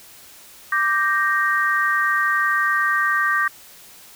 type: chord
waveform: sine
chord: G minor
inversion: second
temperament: equal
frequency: 1174.7 / 1568 / 1864.7 Hz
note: D6 / G6 / Bb6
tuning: 0 / 0 / 0 cents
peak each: -21 dBFS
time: 0.72-3.48 s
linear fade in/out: 5 ms
effects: white hiss -45 dBFS RMS until 4.15 s